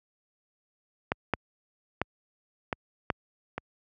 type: clicks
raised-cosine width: 0.5 ms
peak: -10 / -9 / -11 / -13 / -10 / -17 dBFS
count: 6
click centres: 1.119 / 1.337 / 2.016 / 2.728 / 3.102 / 3.58 s
effects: high-pass 60 Hz 12 dB/octave